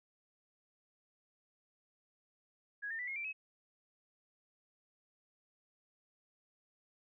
sine tone with pitch steps, 1661.2 / 1811.6 / 1975.5 / 2154 / 2349 / 2562 Hz, G#6 / A#6 / B6 / C7 / D7 / E7, 0 / -50 / 0 / +50 / 0 / -50 cents, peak -38 dBFS, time 2.82-3.33 s, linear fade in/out 20 ms, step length 85 ms, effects none

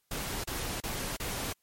pink noise bursts, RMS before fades -35 dBFS, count 4, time 0.11-1.529 s, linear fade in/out 5 ms, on 330 ms, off 33 ms, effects white hiss -75 dBFS RMS until 1.62 s + MP3 64 kbps

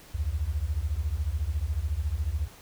sine beating tone pair, 67.8 / 81.8 Hz, C#2 / E2, -38 / -13 cents, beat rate 14 Hz, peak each -29 dBFS, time 0.14-2.48 s, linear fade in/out 10 ms, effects pink hiss -51 dBFS RMS until 2.61 s

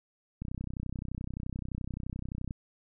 click train, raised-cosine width 5 ms, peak -24 dBFS, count 67, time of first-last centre 0.42-2.509 s, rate 31.6 Hz, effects none

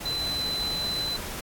sine tone in noise, 4029 Hz, B7, 34 cents sharp, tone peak -27 dBFS, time 0.05-1.17 s, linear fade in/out 10 ms, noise pink, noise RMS -36 dBFS, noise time 0-1.41 s, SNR +6 dB, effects AAC 64 kbps

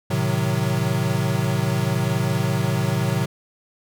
square chord, A diminished seventh, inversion none, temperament equal, 110 / 130.81 / 155.56 / 185 Hz, A2 / C3 / Eb3 / Gb3, 0 / 0 / 0 / 0 cents, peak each -26 / -24 / -27 / -27 dBFS, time 0.1-3.26 s, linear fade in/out 10 ms, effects none

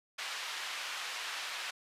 white band-pass noise, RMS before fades -40 dBFS, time 0.18-1.71 s, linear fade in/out 10 ms, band 1000 to 3500 Hz, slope 12 dB/octave, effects resampled to 32000 Hz

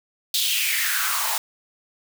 white noise with high-pass filter sweep, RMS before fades -23 dBFS, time 0.34-1.38 s, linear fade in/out 2 ms, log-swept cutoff 3800 to 820 Hz, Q 4.3, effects none

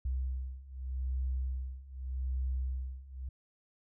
sine beating tone pair, 64.1 / 64.93 Hz, C2 / C2, -35 / -13 cents, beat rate 0.83 Hz, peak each -37 / -35 dBFS, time 0.05-3.29 s, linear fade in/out 5 ms, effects none

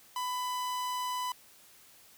45% pulse tone, 998 Hz, B5, 18 cents sharp, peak -32 dBFS, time 0.16-1.32 s, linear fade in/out 2 ms, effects white hiss -58 dBFS RMS until 2.17 s

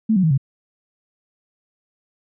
sine tone with pitch steps, 220 / 187.15 / 159.2 / 135.43 Hz, A3 / F#3 / D#3 / C#3, 0 / +20 / +40 / -40 cents, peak -13 dBFS, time 0.09-0.378 s, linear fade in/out 10 ms, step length 72 ms, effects none

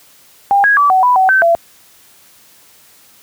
sine tone with pitch steps, 800 / 1651 / 1153 / 752 / 990 / 756 / 1541 / 676 Hz, G5 / G#6 / D6 / F#5 / B5 / F#5 / G6 / E5, +35 / -11 / -32 / +28 / +4 / +37 / -30 / +43 cents, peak -7 dBFS, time 0.51-1.55 s, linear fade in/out 0 ms, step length 130 ms, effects white hiss -46 dBFS RMS until 3.22 s + high-pass 60 Hz 12 dB/octave

